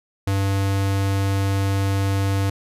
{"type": "tone", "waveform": "square", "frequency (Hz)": 98, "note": "G2", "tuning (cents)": 0, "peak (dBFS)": -19, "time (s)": [0.27, 2.5], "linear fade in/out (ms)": 5, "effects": ["resampled to 32000 Hz"]}